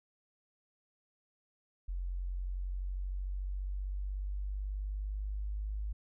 sine exponential sweep, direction up, 44.65 to 51.91 Hz, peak -34 dBFS, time 1.88-5.93 s, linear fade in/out 10 ms, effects none

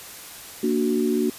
sine chord, Bb augmented, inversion none, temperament equal, 233.1 / 293.7 / 370 Hz, Bb3 / D4 / F#4, 0 / 0 / 0 cents, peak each -23 / -25 / -23 dBFS, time 0.63-1.3 s, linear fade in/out 5 ms, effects white hiss -40 dBFS RMS until 1.38 s + resampled to 32000 Hz

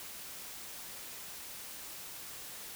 silence, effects white hiss -46 dBFS RMS until 2.75 s

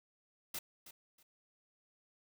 white noise with echo, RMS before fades -41 dBFS, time 0.54-0.59 s, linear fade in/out 5 ms, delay 320 ms, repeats 2, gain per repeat -13 dB, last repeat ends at 1.23 s, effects none

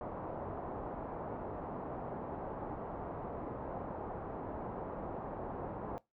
white low-pass noise, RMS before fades -42 dBFS, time 0.01-5.98 s, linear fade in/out 0 ms, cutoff 910 Hz, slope 24 dB/octave, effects noise-tail reverb RT60 0.2 s tail -21 dB re dry

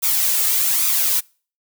blue noise with flanger, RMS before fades -18 dBFS, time 0.02-1.21 s, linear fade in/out 20 ms, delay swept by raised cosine 0.82 to 2.32 ms, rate 1.2 Hz, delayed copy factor +0.55, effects noise-tail reverb RT60 0.4 s tail -26 dB re dry

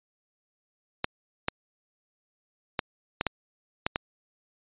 clicks, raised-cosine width 0.3 ms, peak -9 dBFS, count 7, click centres 1.044 / 1.484 / 2.792 / 3.211 / 3.267 / 3.865 / 3.959 s, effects resampled to 8000 Hz

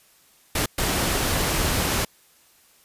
pink noise bursts at uneven times, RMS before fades -23 dBFS, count 2, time 0.55-0.66 / 0.78-2.05 s, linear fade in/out 5 ms, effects white hiss -57 dBFS RMS until 2.84 s + resampled to 32000 Hz

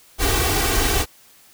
pink noise with comb filter, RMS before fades -19 dBFS, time 0.18-1.06 s, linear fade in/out 50 ms, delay 2.6 ms, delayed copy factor +0.8, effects white hiss -51 dBFS RMS until 1.53 s

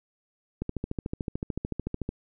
click train, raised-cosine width 3 ms, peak -17 dBFS, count 21, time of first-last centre 0.62-2.091 s, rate 13.6 Hz, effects none

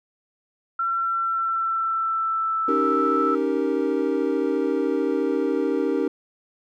sine tone with pitch glide, 1355 to 1318.7 Hz, E6 to E6, +47 to 0 cents, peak -21 dBFS, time 0.79-3.35 s, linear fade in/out 5 ms, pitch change -47 cents, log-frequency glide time 0.96-2.69 s
triangle chord, Eb dominant seventh, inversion third, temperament equal with one note detuned, 277.2 / 311.1 / 390.9 / 466.2 Hz, Db4 / Eb4 / G4 / Bb4, 0 / 0 / -5 / 0 cents, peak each -24 dBFS, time 2.68-6.08 s, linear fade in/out 5 ms
effects none

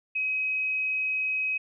sine tone, 2537 Hz, D#7, 33 cents sharp, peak -25 dBFS, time 0.15-1.58 s, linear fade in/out 10 ms, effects none

